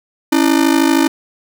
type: ring-modulated tone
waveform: 45% pulse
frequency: 300.7 Hz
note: D4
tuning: 41 cents sharp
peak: -7 dBFS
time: 0.32-1.08 s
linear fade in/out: 5 ms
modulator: 26.5 Hz
effects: none